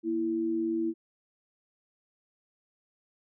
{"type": "tone pair together", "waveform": "sine", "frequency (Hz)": [234.1, 331.1], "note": ["A#3", "E4"], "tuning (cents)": [8, 8], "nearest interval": "tritone", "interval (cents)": 600, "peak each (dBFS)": [-35, -27], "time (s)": [0.03, 0.94], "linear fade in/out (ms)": 50, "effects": []}